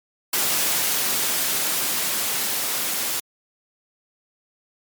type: noise with level ramp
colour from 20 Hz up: white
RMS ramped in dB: -21 to -25 dBFS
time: 0.33-3.2 s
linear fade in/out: 5 ms
effects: high-pass 150 Hz 12 dB/octave + MP3 96 kbps